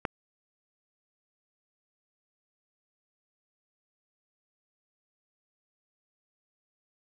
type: click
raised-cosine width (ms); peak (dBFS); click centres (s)
0.5; -13; 0.052
effects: none